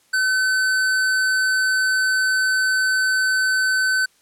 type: tone with hard clipping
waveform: sine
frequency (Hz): 1522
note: F#6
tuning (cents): +48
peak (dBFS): -18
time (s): 0.13-4.06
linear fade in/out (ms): 10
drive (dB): 18
effects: white hiss -59 dBFS RMS until 4.21 s + low-pass 11000 Hz 12 dB/octave